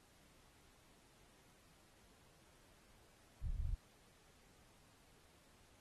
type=low-pass noise; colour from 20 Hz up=pink; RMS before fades=-40 dBFS; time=3.43-3.75 s; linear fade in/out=10 ms; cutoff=110 Hz; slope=24 dB/octave; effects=pink hiss -69 dBFS RMS until 5.8 s + AAC 32 kbps